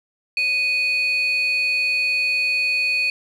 sine tone pair together, 2489 / 4422 Hz, D#7 / C#8, 0 / -5 cents, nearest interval minor seventh, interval 995 cents, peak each -17 / -25 dBFS, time 0.37-3.1 s, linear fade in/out 2 ms, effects tanh soft clip ceiling -13 dBFS + 9-bit

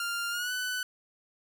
sawtooth tone with pitch glide, 1396.9 to 1497.2 Hz, F6 to F#6, 0 to +20 cents, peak -27 dBFS, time 0-0.83 s, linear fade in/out 2 ms, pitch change +120 cents, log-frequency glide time 0.3-0.52 s, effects none

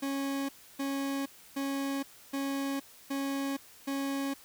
40% pulse tone bursts, 275.3 Hz, C#4, 12 cents flat, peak -30 dBFS, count 6, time 0.02-4.34 s, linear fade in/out 10 ms, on 470 ms, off 300 ms, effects white hiss -55 dBFS RMS until 4.44 s

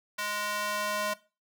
square tone with high-pass filter sweep, 207.9 Hz, G#3, 2 cents sharp, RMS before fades -32 dBFS, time 0.18-1.14 s, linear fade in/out 10 ms, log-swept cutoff 1300 to 700 Hz, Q 1.1, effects noise-tail reverb RT60 0.3 s tail -18 dB re dry

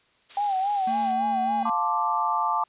blue noise, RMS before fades -36 dBFS, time 0.29-1.13 s, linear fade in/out 20 ms
sine tone with vibrato, 788 Hz, G5, 9 cents sharp, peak -22 dBFS, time 0.37-1.63 s, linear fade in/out 2 ms, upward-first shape sine, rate 3.6 Hz, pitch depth 90 cents each way
square tone, 226 Hz, A3, 47 cents sharp, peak -32 dBFS, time 0.87-1.7 s, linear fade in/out 5 ms
sine chord, D minor seventh, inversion first, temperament equal with one note detuned, 705.3 / 880 / 1046.5 / 1174.7 Hz, F5 / A5 / C6 / D6, +17 / 0 / 0 / 0 cents, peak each -31 / -25 / -31 / -26 dBFS, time 1.65-2.64 s, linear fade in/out 5 ms
effects white hiss -63 dBFS RMS until 2.68 s + resampled to 8000 Hz

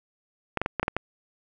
clicks, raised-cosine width 0.5 ms, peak -10 dBFS, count 7, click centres 0.573 / 0.616 / 0.661 / 0.797 / 0.83 / 0.881 / 0.966 s, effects none

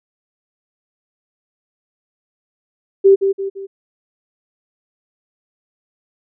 sine tone with echo, 390.9 Hz, G4, 5 cents flat, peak -5 dBFS, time 3.04-3.16 s, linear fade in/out 20 ms, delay 170 ms, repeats 3, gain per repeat -7 dB, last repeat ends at 3.67 s, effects none

